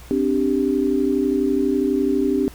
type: chord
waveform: sine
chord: C suspended second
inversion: none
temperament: equal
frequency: 261.6 / 293.7 / 392 Hz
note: C4 / D4 / G4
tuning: 0 / 0 / 0 cents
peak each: -21 dBFS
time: 0.11-2.48 s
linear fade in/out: 0 ms
effects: added 60 Hz sine -41 dBFS peak until 2.54 s + pink hiss -45 dBFS RMS until 2.54 s